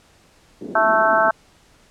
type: band-pass noise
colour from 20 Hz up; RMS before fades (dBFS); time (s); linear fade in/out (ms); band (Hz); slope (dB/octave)
pink; -32; 0.61-1.3; 2; 230 to 400; 24
type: harmonic tone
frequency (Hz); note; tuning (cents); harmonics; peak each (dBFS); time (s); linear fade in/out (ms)
220; A3; 0; 3 / 4 / 5 / 6 / 7; -18 / -20 / -23 / -20 / -20; 0.75-1.31; 5
effects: pink hiss -54 dBFS RMS until 1.9 s + low-pass 9000 Hz 12 dB/octave